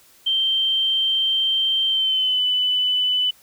sine tone with pitch glide, 3136 to 2996 Hz, G7 to F#7, 0 to +21 cents, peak -17 dBFS, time 0.26-3.31 s, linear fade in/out 10 ms, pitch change -79 cents, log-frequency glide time 1.88-2.44 s, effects white hiss -53 dBFS RMS until 3.42 s

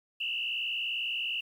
sine tone with frequency modulation, 2800 Hz, F7, 4 cents sharp, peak -30 dBFS, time 0.2-1.41 s, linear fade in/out 10 ms, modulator 60.3 Hz, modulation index 2.5, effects 10-bit

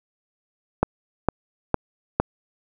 click train, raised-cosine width 1 ms, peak -3 dBFS, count 4, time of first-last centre 0.83-2.2 s, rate 2.19 Hz, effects none

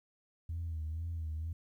sine tone with vibrato, 81 Hz, E2, 30 cents flat, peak -34 dBFS, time 0.49-1.53 s, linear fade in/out 5 ms, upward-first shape sine, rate 2.1 Hz, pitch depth 71 cents each way, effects tanh soft clip ceiling -32 dBFS + 12-bit

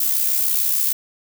violet noise with amplitude modulation, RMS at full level -17 dBFS, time 0-0.93 s, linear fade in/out 5 ms, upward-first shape sine, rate 66.7 Hz, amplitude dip 50%, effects none

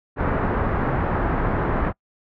pink low-pass noise, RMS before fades -22 dBFS, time 0.16-1.93 s, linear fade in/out 50 ms, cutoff 1600 Hz, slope 24 dB/octave, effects noise-tail reverb RT60 0.1 s tail -26 dB re dry

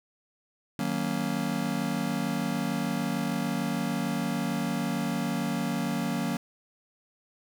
square chord, D# minor seventh, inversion none, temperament just, 155.56 / 186.68 / 233.3 / 280 Hz, D#3 / F#3 / A#3 / C#4, 0 / +16 / +2 / +18 cents, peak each -36 / -33 / -32 / -35 dBFS, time 0.79-6.37 s, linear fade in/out 2 ms, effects none

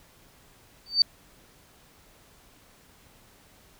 sine tone with exponential growth, 4588 Hz, D8, 41 cents flat, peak -12 dBFS, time 0.86-1.02 s, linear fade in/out 2 ms, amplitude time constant 34 ms, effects pink hiss -57 dBFS RMS until 3.79 s

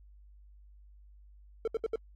triangle tone bursts, 447.3 Hz, A4, 28 cents sharp, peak -26 dBFS, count 4, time 1.65-1.958 s, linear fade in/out 2 ms, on 26 ms, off 68 ms, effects added 50 Hz sine -53 dBFS peak until 2.15 s + AAC 64 kbps

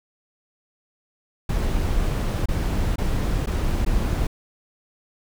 brown noise with dropouts, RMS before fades -22 dBFS, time 1.49-4.27 s, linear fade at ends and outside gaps 5 ms, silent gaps 2.458-2.485 / 2.959-2.982 / 3.461-3.471 / 3.849-3.862 s, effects none

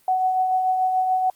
sine tone with tremolo, 746 Hz, F#5, 14 cents sharp, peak -16 dBFS, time 0.08-1.3 s, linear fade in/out 2 ms, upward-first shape triangle, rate 6.9 Hz, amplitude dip 40%, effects white hiss -59 dBFS RMS until 1.35 s + Opus 32 kbps

